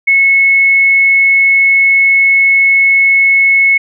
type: tone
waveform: sine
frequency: 2193 Hz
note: C#7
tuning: 19 cents flat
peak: -5 dBFS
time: 0.07-3.78 s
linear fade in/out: 10 ms
effects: none